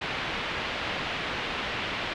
white low-pass noise, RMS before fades -32 dBFS, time 0.01-2.14 s, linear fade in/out 10 ms, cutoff 3200 Hz, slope 24 dB/octave, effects none

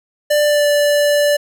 square tone with pitch glide, 592 to 584.2 Hz, D5 to D5, +14 to -9 cents, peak -12 dBFS, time 0.3-1.37 s, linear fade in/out 10 ms, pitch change -23 cents, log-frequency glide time 0.44-0.67 s, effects none

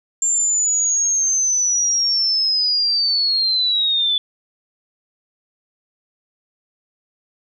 sine linear sweep, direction down, 7350 to 3458 Hz, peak -15 dBFS, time 0.22-4.18 s, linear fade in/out 2 ms, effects none

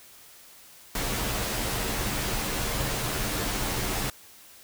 pink noise with comb filter, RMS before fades -29 dBFS, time 0.95-4.1 s, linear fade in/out 2 ms, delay 12 ms, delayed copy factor -0.6, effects white hiss -51 dBFS RMS until 4.63 s

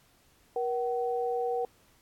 sine tone pair together, 476.9 / 757 Hz, A#4 / F#5, +39 / +39 cents, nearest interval minor sixth, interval 800 cents, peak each -29 / -32 dBFS, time 0.56-1.65 s, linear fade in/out 2 ms, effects pink hiss -64 dBFS RMS until 2.01 s + AAC 64 kbps

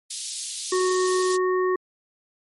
pink high-pass noise, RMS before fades -31 dBFS, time 0.1-1.37 s, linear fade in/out 10 ms, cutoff 3800 Hz, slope 24 dB/octave
harmonic tone, 368.9 Hz, F#4, 5 cents flat, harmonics 1 / 3 / 5, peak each -20 / -27 / -33 dBFS, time 0.72-1.76 s, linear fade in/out 5 ms
effects MP3 48 kbps

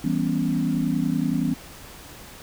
sine chord, C# half-diminished seventh, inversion first, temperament equal, 164.81 / 196 / 246.9 / 277.2 Hz, E3 / G3 / B3 / C#4, 0 / 0 / 0 / 0 cents, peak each -26 / -28 / -25 / -26 dBFS, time 0.04-1.54 s, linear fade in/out 5 ms, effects pink hiss -43 dBFS RMS until 2.42 s

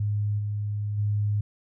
sine tone with level steps, 103.83 Hz, G#2, in tune, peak -23 / -26 / -22 dBFS, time 0-1.41 s, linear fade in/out 5 ms, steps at 0.38 / 0.97 s, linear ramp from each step 20 ms, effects none

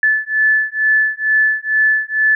sine beating tone pair, 1737 / 1739.2 Hz, A6 / A6, -23 / -21 cents, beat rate 2.2 Hz, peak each -15 / -15 dBFS, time 0.03-2.35 s, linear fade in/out 2 ms, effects none

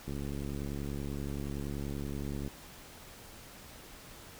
click train, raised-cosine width 3 ms, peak -26 dBFS, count 170, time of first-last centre 0.08-2.477 s, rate 70.5 Hz, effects pink hiss -51 dBFS RMS until 4.39 s

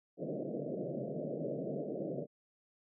white band-pass noise, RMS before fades -39 dBFS, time 0.17-2.27 s, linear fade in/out 50 ms, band 130 to 640 Hz, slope 96 dB/octave, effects none

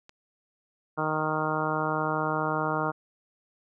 click, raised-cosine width 0.2 ms, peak -30 dBFS, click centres 0.094 s
harmonic tone, 155.3 Hz, D#3, 3 cents flat, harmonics 1 / 2 / 3 / 4 / 5 / 6 / 7 / 8 / 9, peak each -34 / -34 / -34 / -34 / -34 / -34 / -34 / -34 / -34 dBFS, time 0.97-2.92 s, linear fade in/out 20 ms
effects none

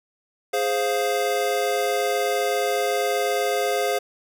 square chord, F minor, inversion first, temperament equal, 415.3 / 523.3 / 698.5 Hz, Ab4 / C5 / F5, 0 / 0 / 0 cents, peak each -26 dBFS, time 0.53-3.99 s, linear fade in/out 10 ms, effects none

